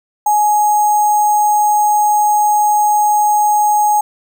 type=tone with sample-and-hold; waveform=sine; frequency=838 Hz; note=G#5; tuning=15 cents sharp; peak=-9 dBFS; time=0.26-4.01 s; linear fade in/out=5 ms; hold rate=7350 Hz; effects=none